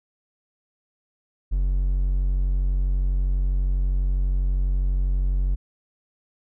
triangle tone, 46.14 Hz, F#1, 4 cents flat, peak -17 dBFS, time 1.51-5.56 s, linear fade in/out 20 ms, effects none

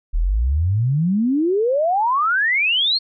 sine exponential sweep, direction up, 36.69 to 4394 Hz, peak -15 dBFS, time 0.13-2.99 s, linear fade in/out 20 ms, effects none

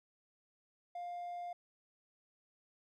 triangle tone, 703 Hz, F5, 11 cents sharp, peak -38 dBFS, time 0.95-1.53 s, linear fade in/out 5 ms, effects tanh soft clip ceiling -34 dBFS

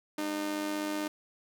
sawtooth tone with amplitude modulation, 304.2 Hz, D#4, 39 cents flat, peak -25 dBFS, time 0.18-1.08 s, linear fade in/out 5 ms, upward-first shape sine, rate 95.8 Hz, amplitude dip 55%, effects none

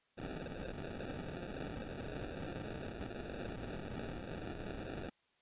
white noise with sample-and-hold, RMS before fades -44 dBFS, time 0.17-5.1 s, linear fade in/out 10 ms, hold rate 1050 Hz, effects white hiss -75 dBFS RMS until 5.41 s + resampled to 8000 Hz

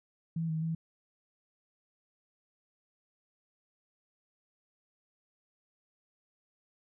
sine tone with pitch steps, 164.2 / 158.9 / 162.9 Hz, E3 / D#3 / E3, -6 / +37 / -20 cents, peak -30 dBFS, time 0.36-0.75 s, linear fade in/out 5 ms, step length 130 ms, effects none

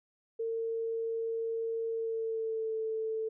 sine tone with pitch glide, 454.3 to 442.1 Hz, A#4 to A4, -45 to +8 cents, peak -31 dBFS, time 0.39-3.29 s, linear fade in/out 10 ms, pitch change -47 cents, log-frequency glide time 1.89-2.76 s, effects none

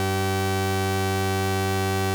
sawtooth tone pair together, 96.03 / 384.1 Hz, G2 / G4, -35 / -35 cents, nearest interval 2 octaves, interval 2400 cents, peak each -20 dBFS, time 0-2.14 s, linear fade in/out 0 ms, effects none

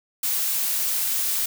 blue noise, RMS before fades -24 dBFS, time 0.23-1.46 s, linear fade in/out 5 ms, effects none

